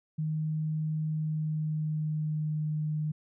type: tone with pitch glide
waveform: sine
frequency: 155.56 to 153.06 Hz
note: D#3 to D#3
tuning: 0 to -28 cents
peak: -28 dBFS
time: 0.18-3.12 s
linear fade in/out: 10 ms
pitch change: -28 cents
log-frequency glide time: 1.07-2.7 s
effects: none